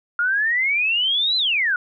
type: exponential two-way sweep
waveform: sine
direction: up then down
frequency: 1396.9 to 4102 to 1416 Hz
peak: -17 dBFS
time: 0.19-1.76 s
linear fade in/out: 2 ms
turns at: 1.37 s
effects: none